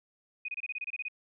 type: tone bursts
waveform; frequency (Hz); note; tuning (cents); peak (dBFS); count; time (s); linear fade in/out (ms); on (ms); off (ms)
sine; 2489; D#7; 0; -33; 11; 0.45-1.084; 5; 34; 26
effects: none